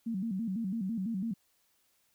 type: tone with vibrato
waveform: sine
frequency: 207.7 Hz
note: G#3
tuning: in tune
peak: -31 dBFS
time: 0.06-1.34 s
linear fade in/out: 10 ms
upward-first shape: square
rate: 6 Hz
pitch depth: 170 cents each way
effects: white hiss -72 dBFS RMS until 2.14 s